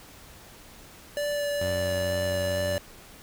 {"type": "tone with vibrato", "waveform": "square", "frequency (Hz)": 581, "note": "D5", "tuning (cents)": -19, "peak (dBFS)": -27, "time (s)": [1.17, 2.78], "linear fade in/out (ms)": 0, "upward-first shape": "sine", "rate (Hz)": 2.2, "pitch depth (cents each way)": 10}
{"type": "tone with pitch glide", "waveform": "sawtooth", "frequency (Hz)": [90.6, 91.55], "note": ["F#2", "F#2"], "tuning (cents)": [-36, -18], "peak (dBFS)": -27, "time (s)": [1.61, 2.78], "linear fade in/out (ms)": 5, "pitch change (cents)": 18, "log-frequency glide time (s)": [1.77, 2.59]}
{"effects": ["pink hiss -49 dBFS RMS until 3.22 s"]}